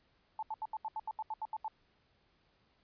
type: tone bursts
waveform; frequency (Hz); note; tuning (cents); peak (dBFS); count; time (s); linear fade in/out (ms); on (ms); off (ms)
sine; 873; A5; -14; -35; 12; 0.39-1.681; 2; 37; 77
effects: pink hiss -72 dBFS RMS until 2.83 s + resampled to 11025 Hz